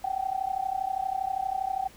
sine tone with amplitude modulation, 766 Hz, G5, 40 cents flat, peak -23 dBFS, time 0.04-1.88 s, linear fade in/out 5 ms, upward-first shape sine, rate 32.5 Hz, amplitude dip 90%, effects added 50 Hz sine -56 dBFS peak until 1.96 s + pink hiss -53 dBFS RMS until 1.96 s

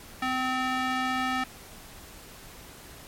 square tone with band-pass filter, 257.7 Hz, C4, 26 cents flat, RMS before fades -28 dBFS, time 0.22-1.44 s, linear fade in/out 5 ms, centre 1600 Hz, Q 0.97, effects pink hiss -47 dBFS RMS until 3.07 s + MP3 64 kbps

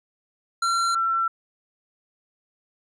square / sine tone pair in turn, 1364 / 1347.6 Hz, F6 / E6, -41 / +38 cents, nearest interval unison, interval 21 cents, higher first, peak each -21 / -20 dBFS, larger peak second, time 0.62-0.95 / 0.95-1.28 s, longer neither, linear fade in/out 5 ms, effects resampled to 22050 Hz

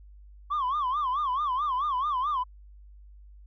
sine tone with vibrato, 1100 Hz, C#6, 14 cents flat, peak -23 dBFS, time 0.5-2.44 s, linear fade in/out 20 ms, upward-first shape sine, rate 4.6 Hz, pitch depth 180 cents each way, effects tanh soft clip ceiling -23 dBFS + added 50 Hz sine -47 dBFS peak until 3.46 s

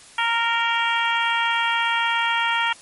harmonic tone, 463.6 Hz, A#4, 10 cents flat, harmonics 2 / 3 / 4 / 5 / 6 / 7, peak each -23 / -25 / -26 / -27 / -28 / -28 dBFS, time 0.18-2.73 s, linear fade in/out 5 ms, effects white hiss -46 dBFS RMS until 2.81 s + MP3 48 kbps

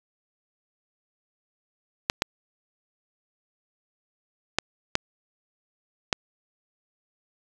clicks, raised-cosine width 0.2 ms, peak -3 dBFS, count 5, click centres 2.099 / 2.221 / 4.586 / 4.954 / 6.128 s, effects resampled to 24000 Hz + 7-bit

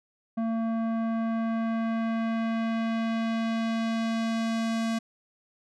square tone with low-pass filter sweep, 226.4 Hz, A3, 50 cents sharp, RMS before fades -28 dBFS, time 0.37-4.99 s, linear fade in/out 10 ms, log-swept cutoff 900 to 7400 Hz, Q 0.84, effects none

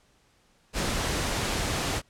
pink noise, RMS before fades -28 dBFS, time 0.73-2.02 s, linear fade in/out 50 ms, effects pink hiss -64 dBFS RMS until 2.09 s + low-pass 9000 Hz 12 dB/octave

